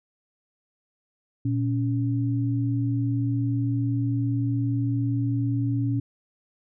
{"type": "tone pair together", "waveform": "sine", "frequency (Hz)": [117.9, 280.4], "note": ["A#2", "C#4"], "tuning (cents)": [20, 20], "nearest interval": "octave + minor third", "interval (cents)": 1500, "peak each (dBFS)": [-23, -27], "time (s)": [1.45, 6], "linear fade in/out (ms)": 5, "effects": []}